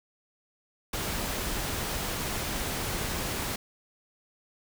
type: noise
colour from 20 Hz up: pink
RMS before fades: -32 dBFS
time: 0.93-3.56 s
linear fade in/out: 5 ms
effects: none